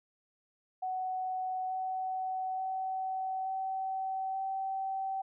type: tone with pitch steps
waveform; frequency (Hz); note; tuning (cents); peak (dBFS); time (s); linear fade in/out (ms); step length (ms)
sine; 746 / 752.1 / 758.2 / 764.3 / 770.5; F#5 / F#5 / F#5 / G5 / G5; +14 / +28 / +42 / -44 / -30; -32; 0.82-5.22; 10; 880
effects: none